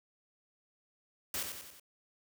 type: noise with echo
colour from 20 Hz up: white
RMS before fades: -36 dBFS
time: 1.34-1.43 s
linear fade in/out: 2 ms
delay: 92 ms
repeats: 4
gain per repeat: -5 dB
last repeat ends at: 1.798 s
effects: none